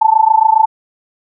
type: tone with amplitude modulation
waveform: sine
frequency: 880 Hz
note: A5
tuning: in tune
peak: -3 dBFS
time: 0.01-0.66 s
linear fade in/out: 10 ms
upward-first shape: sine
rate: 27.3 Hz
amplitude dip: 90%
effects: none